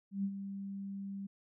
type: tone with ADSR envelope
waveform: sine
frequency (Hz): 197.1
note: G3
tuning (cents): +10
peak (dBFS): -30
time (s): 0.11-1.27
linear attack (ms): 130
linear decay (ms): 63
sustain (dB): -9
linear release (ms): 10
effects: none